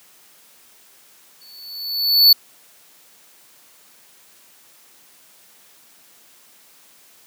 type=tone with exponential growth; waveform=square; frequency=4461 Hz; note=C#8; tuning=10 cents sharp; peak=-6 dBFS; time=1.41-2.33 s; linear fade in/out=5 ms; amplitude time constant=200 ms; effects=white hiss -51 dBFS RMS until 7.26 s + high-pass 150 Hz 12 dB/octave